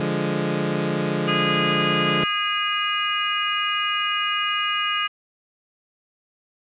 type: chord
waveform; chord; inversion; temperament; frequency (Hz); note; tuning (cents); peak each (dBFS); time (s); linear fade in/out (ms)
20% pulse; D diminished; none; equal; 146.83 / 174.61 / 207.7; D3 / F3 / Ab3; 0 / 0 / 0; -21; 0-2.24; 2
type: harmonic tone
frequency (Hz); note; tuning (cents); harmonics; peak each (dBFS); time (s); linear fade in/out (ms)
410.8; G#4; -19; 3 / 4 / 5 / 6 / 7; -25 / -30 / -31 / -29 / -25; 1.27-5.08; 20
effects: resampled to 8000 Hz + 8-bit